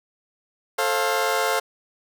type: chord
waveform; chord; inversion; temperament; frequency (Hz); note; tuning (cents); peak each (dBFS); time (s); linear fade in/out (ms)
20% pulse; F major; first; equal with one note detuned; 440 / 534.2 / 698.5; A4 / C5 / F5; 0 / +36 / 0; -20; 0.78-1.6; 10
effects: none